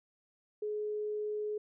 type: tone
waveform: sine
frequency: 422.1 Hz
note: G#4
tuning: 28 cents sharp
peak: -33 dBFS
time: 0.62-1.58 s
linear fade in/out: 5 ms
effects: none